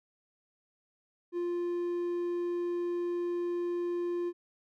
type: tone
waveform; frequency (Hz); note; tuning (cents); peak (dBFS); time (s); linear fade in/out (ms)
triangle; 349.2; F4; 0; -28; 1.32-4.33; 50
effects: none